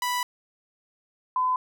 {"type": "tone pair in turn", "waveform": ["sawtooth", "sine"], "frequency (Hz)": [987, 1014.2], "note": ["B5", "B5"], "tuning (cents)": [-1, 46], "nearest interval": "unison", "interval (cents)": 47, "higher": "second", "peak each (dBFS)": -21, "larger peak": "neither", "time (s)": [[0.02, 0.23], [1.36, 1.56]], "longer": "first", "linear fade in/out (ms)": 2, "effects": []}